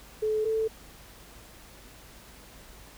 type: tone pair in turn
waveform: sine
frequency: 432 / 441.8 Hz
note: A4 / A4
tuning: -32 / +7 cents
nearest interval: unison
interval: 39 cents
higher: second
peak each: -24 dBFS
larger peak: neither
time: 0.22-0.45 / 0.45-0.68 s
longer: neither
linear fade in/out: 10 ms
effects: added 50 Hz sine -55 dBFS peak until 2.97 s + pink hiss -51 dBFS RMS until 2.97 s